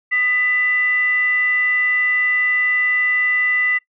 sine tone with frequency modulation, 1992 Hz, B6, 14 cents sharp, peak -15 dBFS, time 0.11-3.79 s, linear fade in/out 20 ms, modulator 755 Hz, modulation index 0.27, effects noise-tail reverb RT60 0.1 s tail -19 dB re dry

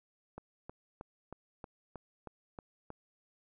click train, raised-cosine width 1 ms, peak -30 dBFS, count 9, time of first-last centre 0.38-2.904 s, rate 3.17 Hz, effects none

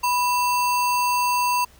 sine tone with sample-and-hold, 985 Hz, B5, 5 cents flat, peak -18 dBFS, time 0.03-1.65 s, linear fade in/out 10 ms, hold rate 3675 Hz, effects added 68 Hz sine -53 dBFS peak until 1.79 s + pink hiss -53 dBFS RMS until 1.79 s

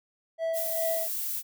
triangle tone with tremolo, 655 Hz, E5, 11 cents flat, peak -24 dBFS, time 0.38-1.09 s, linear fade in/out 50 ms, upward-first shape sine, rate 2.5 Hz, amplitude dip 60%
violet noise, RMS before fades -32 dBFS, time 0.53-1.43 s, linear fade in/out 50 ms
effects none

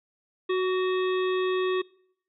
harmonic tone with a mistuned harmonic, 370 Hz, F#4, in tune, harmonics 1 / 3 / 5 / 7 / 9 / 10, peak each -23 / -33 / -37 / -40 / -42 / -43 dBFS, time 0.49-1.82 s, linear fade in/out 10 ms, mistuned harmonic 3, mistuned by +31 cents, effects noise-tail reverb RT60 0.7 s tail -24 dB re dry

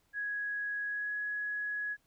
sine tone with pitch glide, 1665 to 1678.5 Hz, G#6 to G#6, +4 to +18 cents, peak -33 dBFS, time 0.13-1.97 s, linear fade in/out 50 ms, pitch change +14 cents, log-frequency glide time 0.86-1.12 s, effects pink hiss -73 dBFS RMS until 2.06 s

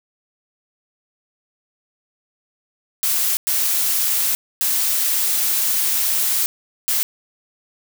blue noise bursts at uneven times, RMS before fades -19 dBFS, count 4, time 3.03-3.37 / 3.47-4.35 / 4.61-6.46 / 6.88-7.03 s, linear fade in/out 0 ms, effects none

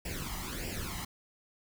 pink noise with flanger, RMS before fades -38 dBFS, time 0.05-1.05 s, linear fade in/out 5 ms, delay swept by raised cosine 0.39 to 1.01 ms, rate 1.6 Hz, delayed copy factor +0.75, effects none

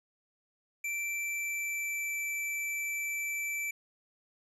square tone with pitch glide, 2342 to 2326 Hz, D7 to D7, -5 to -17 cents, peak -33 dBFS, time 0.84-3.71 s, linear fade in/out 5 ms, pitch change -12 cents, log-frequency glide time 0.96-2.2 s, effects resampled to 32000 Hz + 12-bit

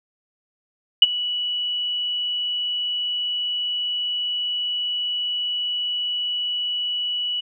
sine tone with ADSR envelope, 2945 Hz, F#7, 9 cents flat, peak -4 dBFS, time 1.02-7.41 s, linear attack 4 ms, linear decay 29 ms, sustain -18 dB, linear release 15 ms, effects none

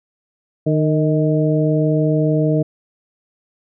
harmonic tone with a mistuned harmonic, 153.2 Hz, D#3, 27 cents flat, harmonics 1 / 2 / 3 / 4, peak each -16 / -19 / -21 / -22 dBFS, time 0.66-2.63 s, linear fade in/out 10 ms, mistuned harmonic 4, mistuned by +42 cents, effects none

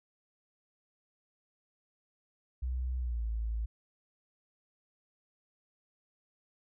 sine tone with pitch glide, 63 to 55.48 Hz, B1 to A1, +35 to +15 cents, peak -31 dBFS, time 2.62-3.66 s, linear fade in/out 10 ms, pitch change -220 cents, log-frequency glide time 2.98-3.26 s, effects none

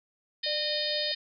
harmonic tone, 613 Hz, D#5, 26 cents flat, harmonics 3 / 4 / 5 / 6 / 7 / 8, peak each -38 / -43 / -38 / -33 / -34 / -34 dBFS, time 0.43-1.15 s, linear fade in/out 10 ms
sine tone with tremolo, 596 Hz, D5, 25 cents sharp, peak -32 dBFS, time 0.46-1.12 s, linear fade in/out 5 ms, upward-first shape sine, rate 4.5 Hz, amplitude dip 30%
effects none

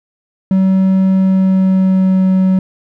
triangle tone with pitch glide, 190 to 187.93 Hz, F#3 to F#3, +46 to +27 cents, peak -6 dBFS, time 0.51-2.59 s, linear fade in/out 2 ms, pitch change -19 cents, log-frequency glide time 1.13-2.26 s, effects none

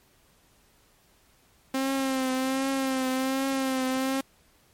sawtooth tone with vibrato, 264.6 Hz, C4, 20 cents sharp, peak -21 dBFS, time 1.74-4.21 s, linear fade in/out 5 ms, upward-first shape triangle, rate 1.3 Hz, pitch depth 44 cents each way, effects pink hiss -62 dBFS RMS until 4.73 s + MP3 64 kbps

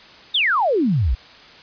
sine exponential sweep, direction down, 3801 to 51.91 Hz, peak -15 dBFS, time 0.34-1.15 s, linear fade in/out 10 ms, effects white hiss -44 dBFS RMS until 1.62 s + resampled to 11025 Hz

